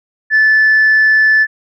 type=tone; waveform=sine; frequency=1745 Hz; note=A6; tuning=15 cents flat; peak=-5 dBFS; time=0.3-1.47 s; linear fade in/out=50 ms; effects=tanh soft clip ceiling -4 dBFS